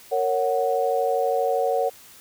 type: chord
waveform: sine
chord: F# major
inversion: first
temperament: just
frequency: 462.5 / 555 / 740 Hz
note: A#4 / C#5 / F#5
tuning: -14 / +2 / 0 cents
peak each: -24 dBFS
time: 0.11-1.9 s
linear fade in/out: 20 ms
effects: white hiss -48 dBFS RMS until 2.2 s